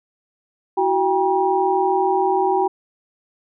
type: tone cluster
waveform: sine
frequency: 335.6 / 376 / 796 / 957 Hz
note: E4 / F#4 / G5 / A#5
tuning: +31 / +28 / +26 / +45 cents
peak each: -28 / -19 / -19 / -23 dBFS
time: 0.77-2.68 s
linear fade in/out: 10 ms
effects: none